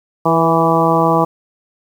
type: harmonic tone with a mistuned harmonic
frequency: 164.81 Hz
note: E3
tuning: in tune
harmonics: 1 / 2 / 3 / 4 / 5 / 6 / 7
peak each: -18 / -18 / -18 / -18 / -18 / -18 / -18 dBFS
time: 0.25-1.25 s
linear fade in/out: 10 ms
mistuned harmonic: 3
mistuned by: -22 cents
effects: 7-bit